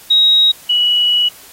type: tone pair in turn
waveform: sine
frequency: 3800 / 2931 Hz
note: A#7 / F#7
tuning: +33 / -17 cents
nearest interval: major third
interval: 450 cents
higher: first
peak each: -7 / -10 dBFS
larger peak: first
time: 0.1-0.52 / 0.69-1.29 s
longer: second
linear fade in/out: 10 ms
effects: white hiss -40 dBFS RMS until 1.52 s + AAC 48 kbps